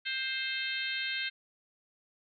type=harmonic tone; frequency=525 Hz; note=C5; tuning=6 cents sharp; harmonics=3 / 4 / 5 / 6 / 7 / 8; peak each=-37 / -38 / -39 / -40 / -40 / -41 dBFS; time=0.05-1.3 s; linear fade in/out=20 ms; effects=none